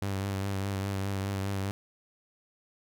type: tone with vibrato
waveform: sawtooth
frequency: 98 Hz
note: G2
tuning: in tune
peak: -26 dBFS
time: 0.02-1.71 s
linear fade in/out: 0 ms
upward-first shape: triangle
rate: 4.9 Hz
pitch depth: 39 cents each way
effects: none